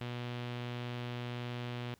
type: tone with low-pass filter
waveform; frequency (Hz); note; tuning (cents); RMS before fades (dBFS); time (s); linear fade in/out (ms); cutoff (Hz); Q
sawtooth; 121.6; B2; -26; -40; 0.01-1.94; 0; 3300; 2.2
effects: pink hiss -67 dBFS RMS until 1.99 s